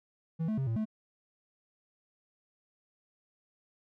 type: tone with pitch steps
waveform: triangle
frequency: 162.8 / 217.3 / 134.1 / 113.2 / 217.1 Hz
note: E3 / A3 / C3 / A2 / A3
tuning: -21 / -21 / +43 / +50 / -23 cents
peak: -27 dBFS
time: 0.39-0.855 s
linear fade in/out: 20 ms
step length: 93 ms
effects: none